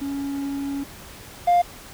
triangle tone pair in turn, 278.8 / 702.5 Hz, C#4 / F5, +10 / +10 cents, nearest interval octave + major third, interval 1600 cents, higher second, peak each -23 / -11 dBFS, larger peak second, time 0.01-0.84 / 1.47-1.62 s, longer first, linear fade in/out 10 ms, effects tanh soft clip ceiling -9 dBFS + pink hiss -42 dBFS RMS until 1.93 s

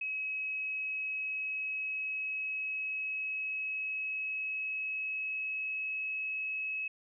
sine tone with pitch glide, 2557 to 2573 Hz, D#7 to E7, +47 to -43 cents, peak -33 dBFS, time 0.01-6.88 s, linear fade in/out 5 ms, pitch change +10 cents, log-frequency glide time 0.38-6.08 s, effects none

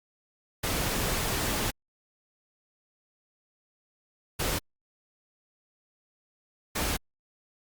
pink noise bursts at uneven times, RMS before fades -29 dBFS, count 3, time 0.63-1.71 / 4.39-4.59 / 6.75-6.97 s, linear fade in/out 10 ms, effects Opus 48 kbps

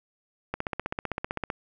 click train, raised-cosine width 0.5 ms, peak -14 dBFS, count 16, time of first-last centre 0.54-1.502 s, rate 15.6 Hz, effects none

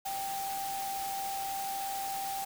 sine tone in noise, 784 Hz, G5, in tune, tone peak -34 dBFS, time 0.05-2.45 s, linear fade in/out 10 ms, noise white, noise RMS -41 dBFS, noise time 0.05-2.45 s, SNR +4 dB, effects none

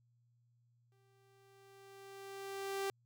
sawtooth tone with exponential growth, 392 Hz, G4, in tune, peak -31 dBFS, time 0.92-2.9 s, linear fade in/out 0 ms, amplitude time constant 430 ms, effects added 119 Hz sine -70 dBFS peak until 3.05 s

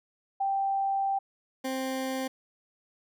sine / 20% pulse tone pair in turn, 784 / 262.8 Hz, G5 / C4, 0 / +8 cents, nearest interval octave + perfect fifth, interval 1892 cents, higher first, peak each -25 dBFS, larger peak neither, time 0.4-1.19 / 1.64-2.28 s, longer first, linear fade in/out 10 ms, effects none

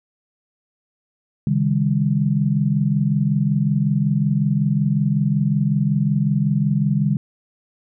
sine tone cluster, 136.4 / 156.4 / 201.8 Hz, C#3 / D#3 / G#3, -28 / +9 / -49 cents, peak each -20 dBFS, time 1.47-7.17 s, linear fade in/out 2 ms, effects none

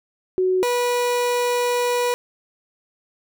sine / 30% pulse tone pair in turn, 371.1 / 487.5 Hz, F#4 / B4, +5 / -23 cents, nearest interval perfect fourth, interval 472 cents, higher second, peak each -16 dBFS, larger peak neither, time 0.38-0.63 / 0.63-2.14 s, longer second, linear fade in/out 0 ms, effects none

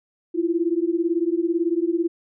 sine beating tone pair, 329.6 / 347.6 Hz, E4 / F4, 0 / -8 cents, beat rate 18 Hz, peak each -22 dBFS, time 0.34-2.08 s, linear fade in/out 20 ms, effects none

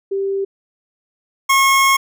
sine / 25% pulse tone pair in turn, 392 / 1086.6 Hz, G4 / C#6, 0 / -35 cents, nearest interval octave + tritone, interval 1765 cents, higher second, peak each -17 / -7 dBFS, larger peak second, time 0.11-0.45 / 1.49-1.97 s, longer second, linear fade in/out 10 ms, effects none

